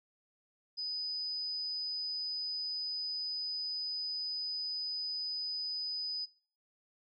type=tone; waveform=sine; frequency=4991 Hz; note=D#8; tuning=5 cents sharp; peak=-35 dBFS; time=0.77-6.26 s; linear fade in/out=20 ms; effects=noise-tail reverb RT60 0.5 s tail -24 dB re dry